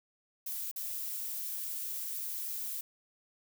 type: noise with dropouts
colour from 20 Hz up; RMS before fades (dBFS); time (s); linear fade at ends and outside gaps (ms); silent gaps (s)
violet; -38; 0.46-2.81; 5; 0.714-0.76
effects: none